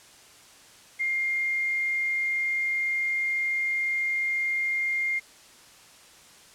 sine tone with quantisation, 2117 Hz, C7, 20 cents sharp, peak -24 dBFS, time 0.99-5.2 s, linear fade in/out 20 ms, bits 8, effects white hiss -52 dBFS RMS until 6.54 s + low-pass 9000 Hz 12 dB/octave

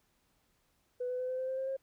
sine tone with pitch steps, 496.1 / 501.6 / 507.1 / 512.7 / 518.4 / 524.1 / 529.9 / 535.7 Hz, B4 / B4 / B4 / C5 / C5 / C5 / C5 / C5, +8 / +27 / +46 / -35 / -16 / +3 / +22 / +41 cents, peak -32 dBFS, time 1-1.768 s, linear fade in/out 10 ms, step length 96 ms, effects tanh soft clip ceiling -28 dBFS + pink hiss -74 dBFS RMS until 1.82 s

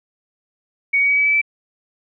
sine tone with pitch steps, 2239 / 2255 / 2270 / 2286 / 2302 / 2318 Hz, C#7 / C#7 / C#7 / D7 / D7 / D7, +17 / +29 / +41 / -47 / -35 / -23 cents, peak -13 dBFS, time 0.93-1.416 s, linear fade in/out 10 ms, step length 81 ms, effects none

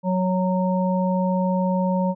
harmonic tone, 184.7 Hz, F#3, 3 cents flat, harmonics 1 / 3 / 5, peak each -20 / -25 / -27 dBFS, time 0.03-2.15 s, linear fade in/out 50 ms, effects none

